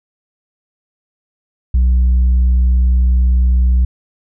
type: tone with tanh clipping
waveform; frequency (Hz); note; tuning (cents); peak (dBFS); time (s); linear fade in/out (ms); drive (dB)
sine; 62.1; B1; +10; -9; 1.74-3.85; 5; 2
effects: none